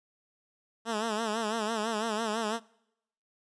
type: tone with vibrato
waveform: 10% pulse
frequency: 220 Hz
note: A3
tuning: in tune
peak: -21 dBFS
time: 0.85-2.6 s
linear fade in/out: 50 ms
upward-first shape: sine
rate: 6 Hz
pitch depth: 92 cents each way
effects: noise-tail reverb RT60 0.8 s tail -24 dB re dry + resampled to 22050 Hz